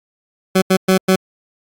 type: tone bursts at uneven times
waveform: 20% pulse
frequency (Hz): 188.2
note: F#3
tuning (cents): +30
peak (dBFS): -5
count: 4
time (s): 0.55-0.62 / 0.7-0.77 / 0.88-0.98 / 1.08-1.16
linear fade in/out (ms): 10
effects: AAC 64 kbps